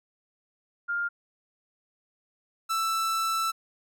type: tone pair in turn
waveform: sine / 45% pulse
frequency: 1404 / 1325.2 Hz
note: F6 / E6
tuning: +9 / +9 cents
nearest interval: minor second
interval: 100 cents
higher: first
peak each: -26 / -25 dBFS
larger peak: second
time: 0.88-1.09 / 2.69-3.52 s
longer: second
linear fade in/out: 20 ms
effects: none